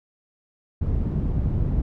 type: low-pass noise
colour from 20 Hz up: white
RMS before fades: -23 dBFS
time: 0.81-1.82 s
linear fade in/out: 10 ms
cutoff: 110 Hz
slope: 12 dB/octave
effects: none